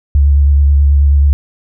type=tone with vibrato; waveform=sine; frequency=71 Hz; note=C#2; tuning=42 cents sharp; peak=-5 dBFS; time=0.15-1.33 s; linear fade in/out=0 ms; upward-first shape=sine; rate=9.3 Hz; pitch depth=29 cents each way; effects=none